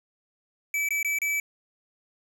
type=tone with dropouts; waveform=square; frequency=2304 Hz; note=D7; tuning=34 cents flat; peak=-25 dBFS; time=0.74-1.4 s; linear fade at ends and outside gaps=2 ms; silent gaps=0.888-0.906 / 1.029-1.047 / 1.187-1.217 s; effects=none